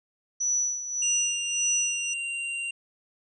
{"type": "tone with tremolo", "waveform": "sine", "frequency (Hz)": 5920, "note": "F#8", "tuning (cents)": 0, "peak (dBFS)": -22, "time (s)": [0.4, 2.14], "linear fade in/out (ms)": 10, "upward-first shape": "sine", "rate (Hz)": 1.7, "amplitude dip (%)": 70}
{"type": "tone with pitch glide", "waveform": "square", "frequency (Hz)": [2794, 2771], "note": ["F7", "F7"], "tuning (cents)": [0, -14], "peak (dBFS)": -30, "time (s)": [1.02, 2.71], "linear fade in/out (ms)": 5, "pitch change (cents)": -14, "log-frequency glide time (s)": [1.39, 2.25]}
{"effects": ["resampled to 22050 Hz"]}